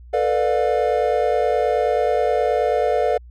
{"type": "chord", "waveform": "triangle", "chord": "B half-diminished seventh", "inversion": "third", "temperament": "just", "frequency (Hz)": [444.5, 493.9, 592.7, 711.2], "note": ["A4", "B4", "D5", "F5"], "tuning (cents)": [18, 0, 16, 31], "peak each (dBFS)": -20, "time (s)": [0.13, 3.18], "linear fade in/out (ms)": 10, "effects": ["added 60 Hz sine -39 dBFS peak until 3.3 s"]}